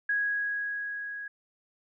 sine tone with level ramp, 1657 Hz, G#6, 4 cents flat, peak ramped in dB -24 to -36 dBFS, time 0.09-1.28 s, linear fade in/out 5 ms, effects none

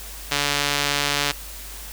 sawtooth tone with band-pass filter, 143.6 Hz, D3, 39 cents flat, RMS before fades -23 dBFS, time 0.31-1.32 s, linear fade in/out 10 ms, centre 3900 Hz, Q 0.78, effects added 50 Hz sine -38 dBFS peak until 1.92 s + white hiss -38 dBFS RMS until 1.92 s

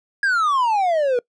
triangle exponential sweep, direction down, 1661.2 to 473.2 Hz, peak -14 dBFS, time 0.23-1.19 s, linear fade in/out 2 ms, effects noise-tail reverb RT60 0.1 s tail -24 dB re dry + resampled to 22050 Hz

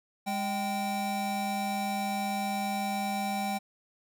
square tone pair together, 204.6 / 779.4 Hz, G#3 / G5, -26 / -10 cents, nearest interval octave + major seventh, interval 2316 cents, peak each -34 / -32 dBFS, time 0.26-3.59 s, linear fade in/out 20 ms, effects none

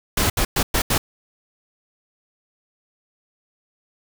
pink noise bursts at uneven times, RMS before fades -19 dBFS, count 5, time 0.17-0.3 / 0.37-0.45 / 0.56-0.63 / 0.74-0.82 / 0.9-0.98 s, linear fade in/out 5 ms, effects none

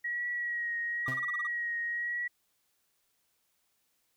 sine tone with vibrato, 1905 Hz, A#6, 37 cents sharp, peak -31 dBFS, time 0.04-2.28 s, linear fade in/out 10 ms, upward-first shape triangle, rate 1 Hz, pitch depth 31 cents each way
triangle tone bursts, 1200 Hz, D6, 37 cents sharp, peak -34 dBFS, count 8, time 1.06-1.47 s, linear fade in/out 5 ms, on 25 ms, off 30 ms
30% pulse tone with exponential decay, 130 Hz, C3, 11 cents flat, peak -30 dBFS, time 1.08-1.31 s, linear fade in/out 2 ms, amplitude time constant 48 ms
effects white hiss -75 dBFS RMS until 4.16 s

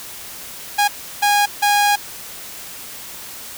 sawtooth tone bursts at uneven times, 821 Hz, G#5, 20 cents flat, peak -9 dBFS, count 3, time 0.78-0.88 / 1.22-1.46 / 1.62-1.96 s, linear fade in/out 10 ms, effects white hiss -34 dBFS RMS until 3.57 s

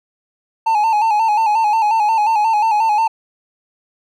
triangle tone with vibrato, 868 Hz, A5, 24 cents flat, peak -10 dBFS, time 0.66-3.08 s, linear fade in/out 10 ms, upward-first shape square, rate 5.6 Hz, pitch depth 59 cents each way, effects none

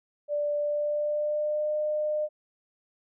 sine tone with pitch glide, 587.3 to 605.6 Hz, D5 to D#5, 0 to -47 cents, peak -25 dBFS, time 0.28-2.29 s, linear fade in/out 50 ms, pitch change +53 cents, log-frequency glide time 0.57-1.75 s, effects none

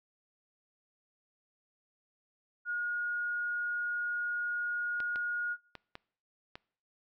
sine tone, 1437 Hz, F6, 49 cents sharp, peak -31 dBFS, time 2.65-5.57 s, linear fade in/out 50 ms
clicks, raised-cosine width 0.3 ms, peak -27 dBFS, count 5, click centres 5.003 / 5.159 / 5.753 / 5.954 / 6.555 s
effects noise-tail reverb RT60 0.6 s tail -24 dB re dry

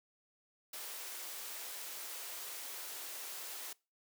white high-pass noise, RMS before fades -45 dBFS, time 0.73-3.73 s, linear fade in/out 5 ms, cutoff 350 Hz, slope 24 dB/octave, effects noise-tail reverb RT60 0.3 s tail -24 dB re dry

